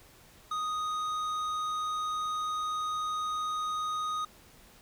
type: tone with tanh clipping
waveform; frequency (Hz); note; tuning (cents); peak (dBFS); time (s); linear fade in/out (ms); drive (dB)
sine; 1244.5; D#6; 0; -32; 0.51-4.25; 5; 11
effects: pink hiss -57 dBFS RMS until 4.81 s